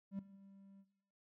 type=tone with ADSR envelope; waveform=triangle; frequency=196 Hz; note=G3; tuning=in tune; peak=-36 dBFS; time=0.11-0.85 s; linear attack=79 ms; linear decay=4 ms; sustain=-21 dB; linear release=53 ms; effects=noise-tail reverb RT60 0.9 s tail -17 dB re dry